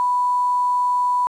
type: tone with quantisation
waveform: sine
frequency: 987.8 Hz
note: B5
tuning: in tune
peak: -16 dBFS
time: 0-1.27 s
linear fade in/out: 0 ms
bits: 7
effects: resampled to 24000 Hz